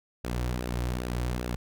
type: tone with flanger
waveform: sawtooth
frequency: 61 Hz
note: B1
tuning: 21 cents flat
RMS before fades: -31 dBFS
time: 0.24-1.56 s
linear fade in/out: 5 ms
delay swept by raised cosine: 0.9 to 4.9 ms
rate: 2.5 Hz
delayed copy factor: -0.55
effects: none